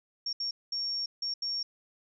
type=tone bursts at uneven times; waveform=sine; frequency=5520 Hz; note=F8; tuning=21 cents flat; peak=-30 dBFS; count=5; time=0.26-0.33 / 0.4-0.51 / 0.72-1.06 / 1.22-1.34 / 1.42-1.63 s; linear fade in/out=5 ms; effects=none